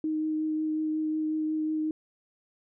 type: tone with vibrato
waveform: sine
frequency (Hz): 311.1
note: D#4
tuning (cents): 0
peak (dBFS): -26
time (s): 0.04-1.91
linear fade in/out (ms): 2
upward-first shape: triangle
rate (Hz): 5.5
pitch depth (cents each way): 12
effects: none